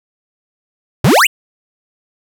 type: exponential sweep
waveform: square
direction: up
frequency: 103.83 to 3136 Hz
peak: -7 dBFS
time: 1.04-1.27 s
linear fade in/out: 5 ms
effects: 7-bit